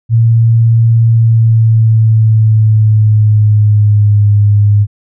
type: tone with pitch glide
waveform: sine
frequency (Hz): 114.6 to 103.28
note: A#2 to G#2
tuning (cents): -29 to -9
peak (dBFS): -4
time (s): 0.09-4.87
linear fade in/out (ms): 50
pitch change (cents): -180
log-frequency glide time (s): 1.06-4.29
effects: none